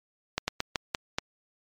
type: slowing click train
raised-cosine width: 0.2 ms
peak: -9 dBFS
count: 6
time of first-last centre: 0.38-1.185 s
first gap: 100 ms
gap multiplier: 1.24
effects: MP3 96 kbps